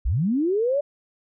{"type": "linear sweep", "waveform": "sine", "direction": "up", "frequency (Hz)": [41.85, 591], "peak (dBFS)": -19, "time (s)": [0.05, 0.81], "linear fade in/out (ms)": 10, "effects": []}